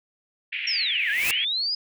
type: band-pass noise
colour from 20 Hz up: white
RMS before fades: -30 dBFS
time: 0.52-1.45 s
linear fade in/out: 10 ms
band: 2000 to 2800 Hz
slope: 48 dB/octave
type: linear two-way sweep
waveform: sine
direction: down then up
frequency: 5620 to 1607 to 5050 Hz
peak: -23 dBFS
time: 0.67-1.75 s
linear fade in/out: 5 ms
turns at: 1.1 s
type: noise with exponential growth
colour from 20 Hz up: white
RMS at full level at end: -24 dBFS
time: 0.99-1.31 s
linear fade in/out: 1 ms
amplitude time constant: 69 ms
effects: none